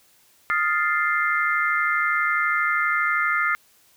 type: chord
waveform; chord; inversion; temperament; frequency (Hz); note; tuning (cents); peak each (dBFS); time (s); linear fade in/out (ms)
sine; F dominant seventh; third; equal; 1244.5 / 1396.9 / 1760 / 2093; Eb6 / F6 / A6 / C7; 0 / 0 / 0 / 0; -25 / -24 / -27 / -24; 0.5-3.55; 0
effects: white hiss -58 dBFS RMS until 3.96 s